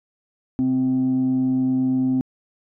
sine tone pair together, 130.06 / 259.3 Hz, C3 / C4, -10 / -15 cents, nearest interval octave, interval 1195 cents, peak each -27 / -16 dBFS, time 0.59-2.21 s, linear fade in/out 0 ms, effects tanh soft clip ceiling -14 dBFS

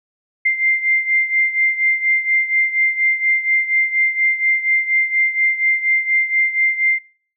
sine beating tone pair, 2093 / 2097.2 Hz, C7 / C7, 0 / +3 cents, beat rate 4.2 Hz, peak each -15 / -20 dBFS, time 0.45-6.99 s, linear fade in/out 10 ms, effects noise-tail reverb RT60 0.5 s tail -26 dB re dry

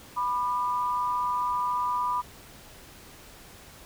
sine tone pair together, 987.8 / 1202.8 Hz, B5 / D6, 0 / +41 cents, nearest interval minor third, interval 341 cents, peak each -26 / -30 dBFS, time 0.16-2.22 s, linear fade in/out 20 ms, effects pink hiss -49 dBFS RMS until 3.85 s

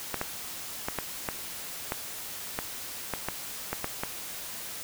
clicks, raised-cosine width 0.5 ms, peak -14 dBFS, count 12, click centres 0.143 / 0.214 / 0.885 / 0.987 / 1.288 / 1.921 / 2.589 / 3.137 / 3.286 / 3.73 / 3.844 / 4.035 s, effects white hiss -39 dBFS RMS until 4.83 s

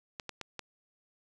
clicks, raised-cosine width 0.2 ms, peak -21 dBFS, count 4, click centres 0.198 / 0.293 / 0.413 / 0.593 s, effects none

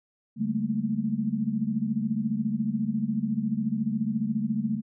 sine tone cluster, 140.7 / 193.3 / 213.8 / 228 Hz, C#3 / G3 / A3 / A#3, +26 / -24 / -49 / -38 cents, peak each -35 / -33 / -28 / -29 dBFS, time 0.36-4.82 s, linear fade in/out 50 ms, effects none

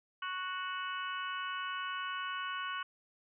harmonic tone, 370 Hz, F#4, in tune, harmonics 3 / 4 / 5 / 6 / 7 / 8, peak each -39 / -40 / -52 / -51 / -49 / -44 dBFS, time 0.22-2.83 s, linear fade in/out 5 ms, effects none

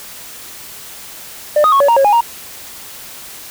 sine tone with pitch steps, 597 / 1245 / 1101 / 566 / 933 / 546 / 825 / 936 Hz, D5 / D#6 / C#6 / C#5 / A#5 / C#5 / G#5 / A#5, +28 / +1 / -12 / +36 / +1 / -26 / -12 / +7 cents, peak -5 dBFS, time 1.56-2.208 s, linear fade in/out 5 ms, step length 81 ms, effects tanh soft clip ceiling -6 dBFS + white hiss -33 dBFS RMS until 3.5 s

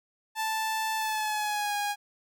sawtooth tone with pitch glide, 880 to 821.1 Hz, A5 to G#5, 0 to -20 cents, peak -24 dBFS, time 0.35-1.96 s, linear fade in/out 50 ms, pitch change -120 cents, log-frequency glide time 0.96-1.75 s, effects none

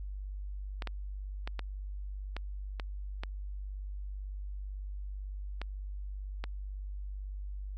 clicks, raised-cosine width 0.3 ms, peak -22 dBFS, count 9, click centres 0.822 / 0.873 / 1.475 / 1.593 / 2.366 / 2.798 / 3.235 / 5.616 / 6.44 s, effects added 49 Hz sine -37 dBFS peak until 7.77 s

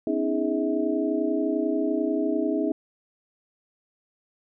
sine tone cluster, 256.4 / 285.2 / 316.6 / 414.6 / 643 Hz, C4 / C#4 / D#4 / G#4 / E5, -35 / +49 / +30 / -3 / -43 cents, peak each -30 / -29 / -26 / -29 / -31 dBFS, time 0.07-2.72 s, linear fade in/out 2 ms, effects none

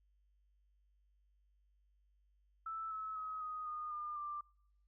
sine tone with pitch steps, 1318.5 / 1295.1 / 1272.1 / 1249.5 / 1227.4 / 1205.6 / 1184.2 Hz, E6 / E6 / D#6 / D#6 / D#6 / D6 / D6, 0 / -31 / +38 / +7 / -24 / +45 / +14 cents, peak -40 dBFS, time 2.66-4.41 s, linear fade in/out 5 ms, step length 250 ms, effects noise-tail reverb RT60 0.7 s tail -25 dB re dry + added 50 Hz sine -70 dBFS peak until 4.87 s

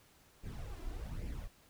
brown noise with flanger, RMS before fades -42 dBFS, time 0.42-1.49 s, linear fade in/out 50 ms, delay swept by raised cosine 0.39 to 2.99 ms, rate 1.2 Hz, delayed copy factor +0.75, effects pink hiss -65 dBFS RMS until 1.69 s

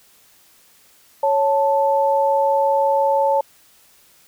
sine tone pair together, 554.4 / 880.1 Hz, C#5 / A5, 0 / 0 cents, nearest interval minor sixth, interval 800 cents, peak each -17 dBFS, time 1.23-3.41 s, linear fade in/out 5 ms, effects white hiss -53 dBFS RMS until 4.27 s

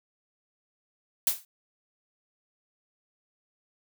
blue noise with exponential decay, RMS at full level -20 dBFS, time 1.27-1.45 s, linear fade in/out 2 ms, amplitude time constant 37 ms, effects none

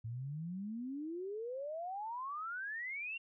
sine exponential sweep, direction up, 109.2 to 2794 Hz, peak -39 dBFS, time 0.04-3.18 s, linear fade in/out 10 ms, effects none

